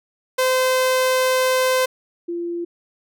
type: tone pair in turn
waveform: sawtooth / sine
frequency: 515 / 343.7 Hz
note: C5 / F4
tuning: -28 / -28 cents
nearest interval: perfect fifth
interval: 700 cents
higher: first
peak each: -12 / -23 dBFS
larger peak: first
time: 0.38-1.86 / 2.28-2.65 s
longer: first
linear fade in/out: 10 ms
effects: none